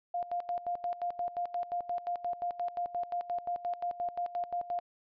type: tone with tremolo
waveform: sine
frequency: 702 Hz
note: F5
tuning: 9 cents sharp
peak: -30 dBFS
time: 0.14-4.8 s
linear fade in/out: 5 ms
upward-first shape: square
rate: 5.7 Hz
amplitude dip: 80%
effects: resampled to 11025 Hz